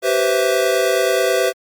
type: chord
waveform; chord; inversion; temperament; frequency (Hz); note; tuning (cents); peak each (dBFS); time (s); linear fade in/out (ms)
square; C major seventh; second; equal with one note detuned; 385.3 / 493.9 / 523.3 / 659.3; G4 / B4 / C5 / E5; -30 / 0 / 0 / 0; -21; 0.02-1.53; 50
effects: Opus 48 kbps